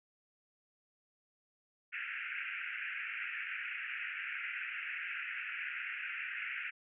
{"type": "band-pass noise", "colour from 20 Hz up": "white", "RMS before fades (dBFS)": -41, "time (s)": [1.92, 6.71], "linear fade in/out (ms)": 20, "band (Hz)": [1400, 2700], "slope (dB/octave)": 96, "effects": []}